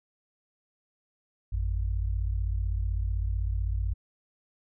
sine tone pair together, 53.38 / 89.2 Hz, G#1 / F2, +48 / +37 cents, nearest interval major sixth, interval 889 cents, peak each -27 / -31 dBFS, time 1.52-3.94 s, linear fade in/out 10 ms, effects none

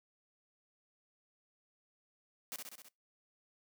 white noise with echo, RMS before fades -42 dBFS, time 2.52-2.56 s, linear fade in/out 0 ms, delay 65 ms, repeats 5, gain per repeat -3 dB, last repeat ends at 2.885 s, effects noise-tail reverb RT60 0.2 s tail -23 dB re dry + high-pass 200 Hz 12 dB/octave

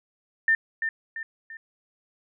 sine tone with echo, 1800 Hz, A6, 39 cents sharp, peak -17 dBFS, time 0.48-0.55 s, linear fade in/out 2 ms, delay 340 ms, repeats 3, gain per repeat -7 dB, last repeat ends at 1.57 s, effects none

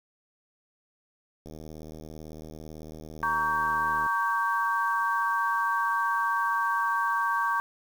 click train, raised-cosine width 2 ms, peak -30 dBFS, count 204, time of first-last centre 1.46-4.063 s, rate 78 Hz
sine chord, G diminished, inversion first, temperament equal with one note detuned, 932.3 / 1128.8 / 1568 Hz, Bb5 / Db6 / G6, 0 / +31 / 0 cents, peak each -29 / -27 / -29 dBFS, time 3.23-7.6 s, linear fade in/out 0 ms
effects 8-bit

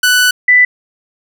sawtooth / sine tone pair in turn, 1489 / 1987.6 Hz, F#6 / B6, +11 / +11 cents, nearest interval perfect fourth, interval 500 cents, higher second, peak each -4 dBFS, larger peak neither, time 0.03-0.31 / 0.48-0.65 s, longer first, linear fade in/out 5 ms, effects none

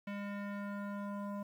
square tone with low-pass filter sweep, 202.4 Hz, G#3, 44 cents flat, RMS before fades -41 dBFS, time 0.07-1.43 s, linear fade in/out 5 ms, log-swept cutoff 2400 to 930 Hz, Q 2.1, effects 11-bit

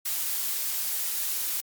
blue noise, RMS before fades -29 dBFS, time 0.05-1.61 s, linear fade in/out 10 ms, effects Opus 48 kbps

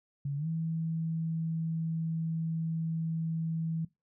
sine tone with pitch glide, 141.6 to 162.66 Hz, C#3 to E3, +37 to -23 cents, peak -30 dBFS, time 0.25-3.85 s, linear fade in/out 5 ms, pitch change +240 cents, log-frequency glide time 0.37-0.47 s, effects noise-tail reverb RT60 0.2 s tail -20 dB re dry

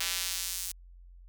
square tone with high-pass filter sweep, 90.3 Hz, F#2, 42 cents flat, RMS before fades -34 dBFS, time 0-0.72 s, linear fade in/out 5 ms, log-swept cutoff 2800 to 7700 Hz, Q 0.76, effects added 44 Hz sine -49 dBFS peak until 1.28 s

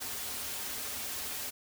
white noise with comb filter, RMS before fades -38 dBFS, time 0-1.51 s, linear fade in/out 20 ms, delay 6 ms, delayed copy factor -0.55, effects none

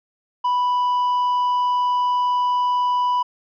triangle tone, 987.8 Hz, B5, in tune, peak -15 dBFS, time 0.44-3.23 s, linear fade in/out 10 ms, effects resampled to 11025 Hz

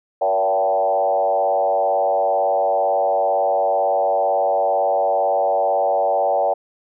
sine tone with frequency modulation, 668 Hz, E5, 23 cents sharp, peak -15 dBFS, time 0.21-6.54 s, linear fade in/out 10 ms, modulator 97.9 Hz, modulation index 1.6, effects none

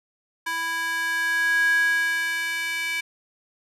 square tone with high-pass filter sweep, 330 Hz, E4, 2 cents sharp, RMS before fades -24 dBFS, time 0.46-3.01 s, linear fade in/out 10 ms, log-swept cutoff 1300 to 2100 Hz, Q 8.8, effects resampled to 32000 Hz

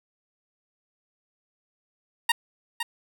15% pulse tone with echo, 931 Hz, A#5, 2 cents flat, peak -12 dBFS, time 2.29-2.32 s, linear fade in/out 5 ms, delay 510 ms, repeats 1, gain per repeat -8 dB, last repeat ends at 2.83 s, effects none

